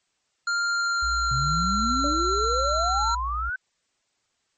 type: tone with pitch glide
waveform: square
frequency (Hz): 1396.9 to 1357.9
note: F6 to F6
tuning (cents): 0 to -49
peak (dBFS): -23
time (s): 0.47-3.15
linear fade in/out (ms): 5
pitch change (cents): -49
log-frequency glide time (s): 0.65-1.98
type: tone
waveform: sine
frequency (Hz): 59.7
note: A#1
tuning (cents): +42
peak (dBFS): -29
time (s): 1.02-3.5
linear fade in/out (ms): 10
type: exponential sweep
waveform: sine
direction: up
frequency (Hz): 123.8 to 1541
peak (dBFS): -26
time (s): 1.31-3.56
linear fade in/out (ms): 5
type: tone with exponential decay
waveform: sine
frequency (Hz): 578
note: D5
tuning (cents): -28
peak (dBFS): -27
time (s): 2.04-2.32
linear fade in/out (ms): 2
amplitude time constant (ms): 59
effects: white hiss -72 dBFS RMS until 4.57 s + MP3 32 kbps